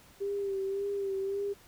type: tone with vibrato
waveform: sine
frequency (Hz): 394.8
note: G4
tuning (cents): +12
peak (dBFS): -30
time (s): 0.2-1.54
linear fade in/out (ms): 20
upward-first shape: sine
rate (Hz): 1.8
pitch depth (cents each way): 37
effects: pink hiss -58 dBFS RMS until 1.67 s